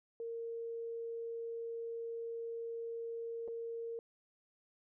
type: tone with dropouts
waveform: sine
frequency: 461.5 Hz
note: A#4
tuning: 17 cents flat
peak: -39 dBFS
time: 0.2-3.99 s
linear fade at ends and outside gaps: 1 ms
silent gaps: 3.478-3.483 s
effects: none